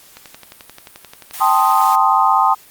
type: click train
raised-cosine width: 0.2 ms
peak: -18 dBFS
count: 15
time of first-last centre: 0.17-1.398 s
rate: 11.4 Hz
type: high-pass noise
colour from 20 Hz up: white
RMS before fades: -30 dBFS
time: 1.33-1.96 s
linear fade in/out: 10 ms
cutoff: 700 Hz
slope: 48 dB/octave
type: chord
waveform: sine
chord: A half-diminished seventh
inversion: third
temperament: equal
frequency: 784 / 880 / 1046.5 / 1244.5 Hz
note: G5 / A5 / C6 / Eb6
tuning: 0 / 0 / 0 / 0 cents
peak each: -16 dBFS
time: 1.4-2.55 s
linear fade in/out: 20 ms
effects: white hiss -45 dBFS RMS until 2.7 s + Opus 48 kbps